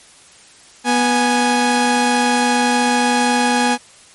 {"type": "tone pair together", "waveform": "sawtooth", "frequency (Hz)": [245, 830.6], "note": ["B3", "G#5"], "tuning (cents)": [-14, 0], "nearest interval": "octave + major sixth", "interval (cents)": 2114, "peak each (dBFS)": -12, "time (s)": [0.84, 3.78], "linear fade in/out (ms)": 50, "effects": ["white hiss -45 dBFS RMS until 4.14 s", "MP3 48 kbps"]}